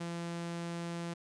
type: tone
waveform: sawtooth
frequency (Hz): 170.3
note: F3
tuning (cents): -43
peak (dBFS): -33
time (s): 0-1.14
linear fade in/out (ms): 10
effects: resampled to 22050 Hz